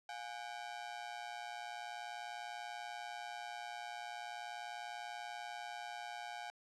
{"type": "ring-modulated tone", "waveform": "sawtooth", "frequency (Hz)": 770, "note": "G5", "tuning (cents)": -31, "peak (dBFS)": -37, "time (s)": [0.09, 6.5], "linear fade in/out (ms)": 0, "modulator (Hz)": 60.2, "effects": ["low-pass 6000 Hz 12 dB/octave"]}